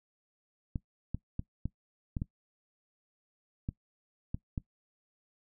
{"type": "clicks", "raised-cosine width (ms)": 5, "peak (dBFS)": -21, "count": 9, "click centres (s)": [0.758, 1.146, 1.394, 1.656, 2.168, 2.219, 3.689, 4.345, 4.578], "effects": ["noise-tail reverb RT60 0.1 s tail -20 dB re dry"]}